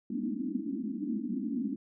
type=band-pass noise; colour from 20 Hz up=pink; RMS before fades=-34 dBFS; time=0.1-1.76 s; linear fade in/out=5 ms; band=200 to 320 Hz; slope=96 dB/octave; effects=none